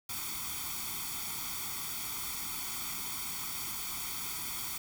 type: noise with comb filter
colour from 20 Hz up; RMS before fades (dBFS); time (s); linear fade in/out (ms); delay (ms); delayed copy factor
white; -38; 0.09-4.78; 5; 0.88; +0.95
effects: none